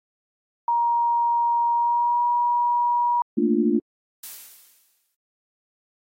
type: tone with pitch glide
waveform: sine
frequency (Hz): 943 to 960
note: A#5 to B5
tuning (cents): +20 to -49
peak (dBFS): -18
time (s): 0.68-3.22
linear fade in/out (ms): 2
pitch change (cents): +31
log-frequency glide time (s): 1.74-2.22
type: chord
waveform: sine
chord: Bb major seventh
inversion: third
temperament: equal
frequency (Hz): 220 / 233.1 / 293.7 / 349.2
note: A3 / Bb3 / D4 / F4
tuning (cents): 0 / 0 / 0 / 0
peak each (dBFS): -23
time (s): 3.37-3.8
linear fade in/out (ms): 10
type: noise with exponential decay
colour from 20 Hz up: blue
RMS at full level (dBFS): -34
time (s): 4.23-5.15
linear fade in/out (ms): 5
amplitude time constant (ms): 200
effects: AAC 48 kbps